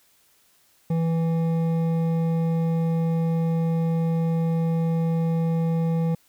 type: tone with hard clipping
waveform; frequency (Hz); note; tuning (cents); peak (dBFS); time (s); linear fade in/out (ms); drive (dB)
triangle; 164.7; E3; -1; -22; 0.9-6.15; 5; 13
effects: white hiss -61 dBFS RMS until 6.28 s